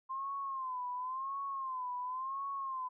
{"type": "tone with vibrato", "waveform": "sine", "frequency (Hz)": 1046.5, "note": "C6", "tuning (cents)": 0, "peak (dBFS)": -36, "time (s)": [0.09, 2.89], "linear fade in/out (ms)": 20, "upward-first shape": "sine", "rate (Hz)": 0.94, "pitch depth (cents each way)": 100, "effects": []}